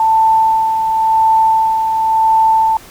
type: tone with tremolo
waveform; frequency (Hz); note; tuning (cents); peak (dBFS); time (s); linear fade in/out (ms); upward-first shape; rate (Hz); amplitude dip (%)
sine; 887; A5; +14; -7; 0-2.77; 2; sine; 0.93; 45
effects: pink hiss -38 dBFS RMS until 2.9 s